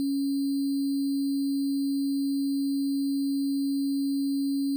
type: tone with sample-and-hold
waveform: sine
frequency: 277.2 Hz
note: C#4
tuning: in tune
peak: -24 dBFS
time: 0-4.76 s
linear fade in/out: 0 ms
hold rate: 4410 Hz
effects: none